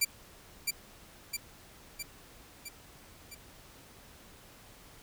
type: tone with echo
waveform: 10% pulse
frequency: 2349 Hz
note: D7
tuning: in tune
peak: -15 dBFS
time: 0.01-0.05 s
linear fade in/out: 10 ms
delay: 660 ms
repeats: 5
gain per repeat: -4 dB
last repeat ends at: 3.35 s
effects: pink hiss -55 dBFS RMS until 5.02 s